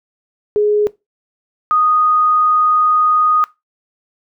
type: tone pair in turn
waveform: sine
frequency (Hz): 418.1 / 1240.3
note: G#4 / D#6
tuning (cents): +12 / -6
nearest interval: octave + perfect fifth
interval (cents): 1882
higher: second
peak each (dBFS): -10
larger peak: neither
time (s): 0.56-0.87 / 1.71-3.44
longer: second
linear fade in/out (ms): 0
effects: noise-tail reverb RT60 0.2 s tail -19 dB re dry